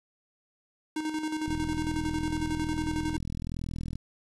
square tone with tremolo, 310.4 Hz, D#4, 4 cents flat, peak -29 dBFS, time 0.96-3.17 s, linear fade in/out 5 ms, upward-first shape square, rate 11 Hz, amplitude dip 55%
click train, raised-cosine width 5 ms, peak -23 dBFS, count 103, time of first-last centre 1.48-3.956 s, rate 41.2 Hz
effects resampled to 24000 Hz + 8-bit

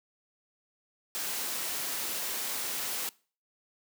white noise, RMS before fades -34 dBFS, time 1.15-3.09 s, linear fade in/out 0 ms, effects noise-tail reverb RT60 0.4 s tail -23 dB re dry + high-pass 200 Hz 12 dB/octave

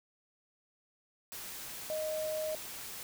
sine tone in noise, 622.3 Hz, D#5, in tune, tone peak -33 dBFS, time 1.9-2.55 s, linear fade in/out 0 ms, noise white, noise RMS -44 dBFS, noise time 1.32-3.03 s, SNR +8 dB, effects none

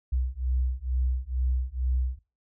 sine beating tone pair, 62.4 / 64.6 Hz, B1 / C2, +19 / -21 cents, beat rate 2.2 Hz, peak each -27 dBFS, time 0.12-2.19 s, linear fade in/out 10 ms, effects noise-tail reverb RT60 0.3 s tail -20 dB re dry + tanh soft clip ceiling -18 dBFS

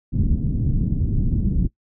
pink low-pass noise, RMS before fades -20 dBFS, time 0.12-1.68 s, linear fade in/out 20 ms, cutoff 240 Hz, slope 24 dB/octave, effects noise-tail reverb RT60 0.1 s tail -20 dB re dry

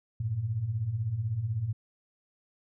sine beating tone pair, 98.2 / 114.2 Hz, G2 / A#2, +4 / -35 cents, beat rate 16 Hz, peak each -35 / -29 dBFS, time 0.2-1.73 s, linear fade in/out 5 ms, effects none

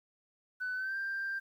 sine tone with pitch glide, 1500 to 1581.9 Hz, F#6 to G6, +23 to +15 cents, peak -32 dBFS, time 0.6-1.4 s, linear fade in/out 20 ms, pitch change +92 cents, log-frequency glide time 0.74-0.96 s, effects tanh soft clip ceiling -30 dBFS + 11-bit

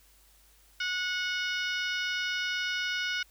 harmonic tone with a mistuned harmonic, 732 Hz, F#5, 19 cents flat, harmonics 2 / 3 / 4 / 5 / 6 / 7 / 8, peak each -32 / -36 / -36 / -40 / -46 / -40 / -47 dBFS, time 0.8-3.23 s, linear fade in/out 5 ms, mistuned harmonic 8, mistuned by -17 cents, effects added 50 Hz sine -62 dBFS peak until 3.3 s + white hiss -62 dBFS RMS until 3.3 s

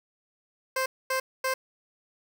15% pulse tone bursts, 523.3 Hz, C5, in tune, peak -19 dBFS, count 3, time 0.76-1.54 s, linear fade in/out 5 ms, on 100 ms, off 240 ms, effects none

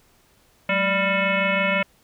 sine tone with frequency modulation, 1387 Hz, F6, 12 cents flat, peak -18 dBFS, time 0.69-1.83 s, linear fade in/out 5 ms, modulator 400 Hz, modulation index 3.2, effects pink hiss -59 dBFS RMS until 2.03 s

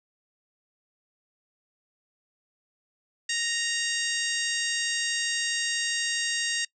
harmonic tone with a mistuned harmonic, 932.3 Hz, A#5, in tune, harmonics 2 / 3 / 4 / 5 / 6 / 7 / 8 / 9, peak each -31 / -33 / -34 / -35 / -36 / -36 / -37 / -38 dBFS, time 3.29-6.65 s, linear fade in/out 5 ms, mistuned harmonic 7, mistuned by +31 cents, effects noise-tail reverb RT60 0.1 s tail -23 dB re dry

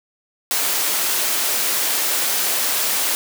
white high-pass noise, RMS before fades -20 dBFS, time 0.51-3.15 s, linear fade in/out 0 ms, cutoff 310 Hz, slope 12 dB/octave, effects none

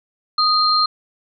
sine tone pair together, 1244.5 / 4186 Hz, D#6 / C8, 0 / 0 cents, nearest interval octave + major sixth, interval 2100 cents, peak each -16 dBFS, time 0.38-0.86 s, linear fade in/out 5 ms, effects none

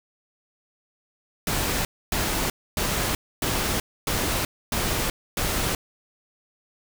pink noise bursts, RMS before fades -25 dBFS, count 7, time 1.47-5.75 s, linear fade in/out 2 ms, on 380 ms, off 270 ms, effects none

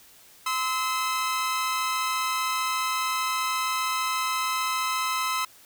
sawtooth tone pair together, 1030.6 / 1297 Hz, C6 / E6, -27 / -28 cents, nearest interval major third, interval 399 cents, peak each -24 dBFS, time 0.46-5.45 s, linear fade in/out 5 ms, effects white hiss -53 dBFS RMS until 5.65 s

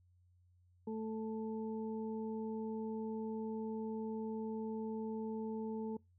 harmonic tone, 220 Hz, A3, in tune, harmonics 1 / 2 / 4, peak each -40 / -42 / -51 dBFS, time 0.87-5.97 s, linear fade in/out 5 ms, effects noise-tail reverb RT60 0.2 s tail -24 dB re dry + added 89 Hz sine -66 dBFS peak until 6.18 s

